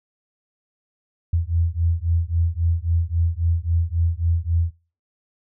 sine beating tone pair, 82.41 / 86.11 Hz, E2 / F2, 0 / -24 cents, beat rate 3.7 Hz, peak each -21 dBFS, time 1.33-4.71 s, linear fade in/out 5 ms, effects noise-tail reverb RT60 0.4 s tail -23 dB re dry

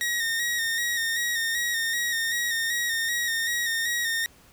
sawtooth tone with vibrato, 1864.7 Hz, A#6, in tune, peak -21 dBFS, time 0.01-4.26 s, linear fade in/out 0 ms, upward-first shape square, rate 2.6 Hz, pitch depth 33 cents each way, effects pink hiss -55 dBFS RMS until 4.52 s

